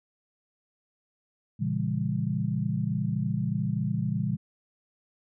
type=chord; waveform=sine; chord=A# diminished seventh; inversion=none; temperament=just; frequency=116.54 / 139.85 / 167.82 / 201.4 Hz; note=A#2 / C#3 / E3 / G3; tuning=0 / +16 / +31 / +47 cents; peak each=-31 dBFS; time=1.59-4.37 s; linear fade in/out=20 ms; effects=none